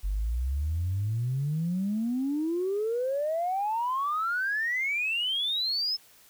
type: exponential sweep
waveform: sine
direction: up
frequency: 46.2 to 5274 Hz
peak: -25 dBFS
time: 0.03-5.97 s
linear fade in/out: 20 ms
effects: tanh soft clip ceiling -21 dBFS + white hiss -57 dBFS RMS until 6.29 s